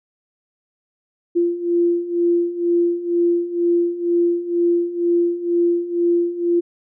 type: beating tone pair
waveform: sine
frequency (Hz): 343.8 / 345.9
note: F4 / F4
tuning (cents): -27 / -17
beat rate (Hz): 2.1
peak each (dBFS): -21 / -17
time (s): 1.35-6.61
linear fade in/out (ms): 20
effects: none